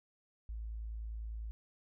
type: tone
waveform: sine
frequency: 55 Hz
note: A1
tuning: in tune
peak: -39 dBFS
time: 0.49-1.51 s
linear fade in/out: 0 ms
effects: none